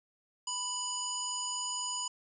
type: harmonic tone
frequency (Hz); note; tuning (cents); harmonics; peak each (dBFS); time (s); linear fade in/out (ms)
987.8; B5; 0; 1 / 3 / 5 / 7 / 9; -40 / -41 / -42 / -36 / -48; 0.47-2.08; 5
effects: none